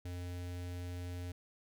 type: tone with notch filter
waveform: square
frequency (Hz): 88.8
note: F2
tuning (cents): +29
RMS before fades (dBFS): -42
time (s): 0.05-1.32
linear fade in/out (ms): 5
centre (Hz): 1100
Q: 1.7
effects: none